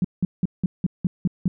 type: tone bursts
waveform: sine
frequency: 180.7 Hz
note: F#3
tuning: 41 cents flat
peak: -16 dBFS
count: 8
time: 0.02-1.48 s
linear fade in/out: 2 ms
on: 25 ms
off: 180 ms
effects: none